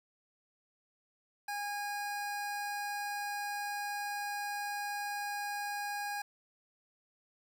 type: tone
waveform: 25% pulse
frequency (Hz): 819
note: G#5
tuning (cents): -24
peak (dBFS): -32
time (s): 1.48-6.22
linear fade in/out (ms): 5
effects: 10-bit